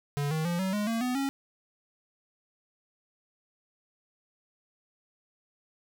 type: tone with pitch steps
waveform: square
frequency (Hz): 143.7 / 157.61 / 172.87 / 189.61 / 208 / 228.1 / 250.2 / 274.4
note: D3 / D#3 / F3 / F#3 / G#3 / A#3 / B3 / C#4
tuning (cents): -37 / +23 / -17 / +43 / +3 / -37 / +23 / -17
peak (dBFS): -28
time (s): 0.17-1.29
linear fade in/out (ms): 0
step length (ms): 140
effects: none